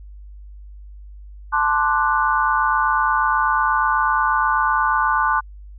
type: chord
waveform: sine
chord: D dominant seventh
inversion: second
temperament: equal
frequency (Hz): 880 / 1046.5 / 1174.7 / 1480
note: A5 / C6 / D6 / F#6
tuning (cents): 0 / 0 / 0 / 0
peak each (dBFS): -21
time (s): 1.52-5.41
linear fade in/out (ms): 20
effects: added 50 Hz sine -36 dBFS peak until 5.78 s